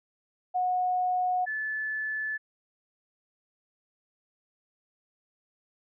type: tone pair in turn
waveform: sine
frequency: 730 / 1736.2 Hz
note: F#5 / A6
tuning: -24 / -24 cents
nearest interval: octave + minor third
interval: 1500 cents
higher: second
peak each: -24 / -29 dBFS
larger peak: first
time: 0.54-1.46 / 1.46-2.38 s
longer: neither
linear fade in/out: 20 ms
effects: none